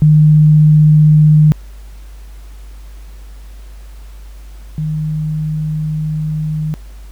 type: tone pair in turn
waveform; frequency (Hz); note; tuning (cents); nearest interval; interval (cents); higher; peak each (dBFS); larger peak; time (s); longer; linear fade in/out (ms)
sine; 152.6 / 154.46; D#3 / D#3; -33 / -12; unison; 21; second; -4 / -15; first; 0.02-1.52 / 4.78-6.74; second; 0
effects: added 50 Hz sine -30 dBFS peak until 7.11 s + pink hiss -47 dBFS RMS until 7.11 s